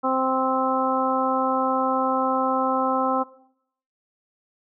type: harmonic tone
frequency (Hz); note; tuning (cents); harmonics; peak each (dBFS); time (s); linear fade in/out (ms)
261.6; C4; 0; 1 / 2 / 3 / 4 / 5; -26 / -26 / -26 / -26 / -26; 0.03-3.24; 20
effects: noise-tail reverb RT60 0.7 s tail -19 dB re dry